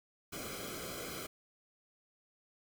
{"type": "noise with comb filter", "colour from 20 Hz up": "pink", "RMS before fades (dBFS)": -43, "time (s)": [0.32, 1.27], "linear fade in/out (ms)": 10, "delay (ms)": 1.1, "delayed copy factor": -0.85, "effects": []}